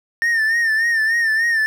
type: tone with vibrato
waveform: triangle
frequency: 1812 Hz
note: A#6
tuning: 50 cents flat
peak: -13 dBFS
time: 0.22-1.66 s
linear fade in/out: 0 ms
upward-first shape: sine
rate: 3.4 Hz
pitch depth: 64 cents each way
effects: none